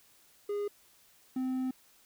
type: tone pair in turn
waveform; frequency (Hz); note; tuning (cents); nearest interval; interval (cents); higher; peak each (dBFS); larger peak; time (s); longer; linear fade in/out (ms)
triangle; 410 / 258.3; G#4 / C4; -22 / -22; minor sixth; 800; first; -29 / -28; second; 0.49-0.68 / 1.36-1.71; second; 5
effects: white hiss -63 dBFS RMS until 2.05 s